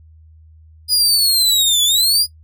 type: linear two-way sweep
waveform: sawtooth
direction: down then up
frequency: 4972 to 3400 to 4972 Hz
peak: -9 dBFS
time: 0.88-2.27 s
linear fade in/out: 50 ms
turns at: 1.84 s
effects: noise-tail reverb RT60 0.1 s tail -17 dB re dry + added 79 Hz sine -42 dBFS peak until 2.43 s